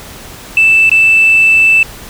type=tone with dropouts; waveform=sine; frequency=2645 Hz; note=E7; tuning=5 cents sharp; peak=-3 dBFS; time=0.57-1.83 s; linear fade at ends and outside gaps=2 ms; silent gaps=0.895-0.915 s; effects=tanh soft clip ceiling 0 dBFS + pink hiss -31 dBFS RMS until 2.09 s